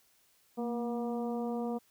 harmonic tone with a mistuned harmonic, 238.8 Hz, A#3, 42 cents sharp, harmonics 1 / 2 / 3 / 4 / 5, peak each -34 / -37 / -41 / -47 / -51 dBFS, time 0.57-1.79 s, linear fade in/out 20 ms, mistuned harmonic 1, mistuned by -40 cents, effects white hiss -68 dBFS RMS until 1.9 s

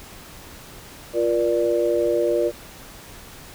sine chord, Bb major, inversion second, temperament equal with one note detuned, 349.2 / 476 / 587.3 Hz, F4 / Bb4 / D5, 0 / +36 / 0 cents, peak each -22 dBFS, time 1.13-2.52 s, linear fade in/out 50 ms, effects pink hiss -42 dBFS RMS until 3.54 s

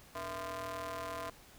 sawtooth ring-modulated tone, 183.7 Hz, F#3, 12 cents flat, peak -32 dBFS, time 0.15-1.3 s, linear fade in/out 5 ms, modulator 847 Hz, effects pink hiss -58 dBFS RMS until 1.58 s

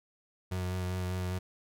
35% pulse tone with vibrato, 91.4 Hz, F#2, 21 cents flat, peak -30 dBFS, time 0.51-1.39 s, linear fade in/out 10 ms, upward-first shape sine, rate 5 Hz, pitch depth 17 cents each way, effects none

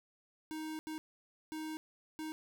square tone bursts at uneven times, 312.9 Hz, D#4, 10 cents sharp, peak -40 dBFS, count 4, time 0.51-0.79 / 0.87-0.98 / 1.52-1.77 / 2.19-2.32 s, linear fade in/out 0 ms, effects none

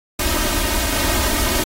pink noise with comb filter, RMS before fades -19 dBFS, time 0.19-1.64 s, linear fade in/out 5 ms, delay 3.2 ms, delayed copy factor +0.95, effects AAC 48 kbps

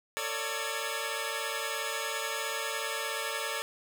10% pulse tone cluster, 449.9 / 559 / 596 / 1300 / 1687 Hz, A4 / C#5 / D5 / E6 / G#6, +39 / +14 / +25 / -24 / +27 cents, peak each -29 / -29 / -30 / -36 / -31 dBFS, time 0.17-3.62 s, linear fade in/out 0 ms, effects none

